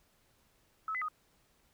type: tone with pitch steps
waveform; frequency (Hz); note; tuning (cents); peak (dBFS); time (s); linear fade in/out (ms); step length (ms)
sine; 1296 / 2016 / 1247; E6 / B6 / D#6; -30 / +35 / +3; -33; 0.88-1.084; 2; 68
effects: pink hiss -70 dBFS RMS until 1.73 s